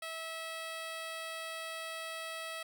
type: tone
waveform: 10% pulse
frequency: 650 Hz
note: E5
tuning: 24 cents flat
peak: -31 dBFS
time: 0.02-2.63 s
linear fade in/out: 5 ms
effects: none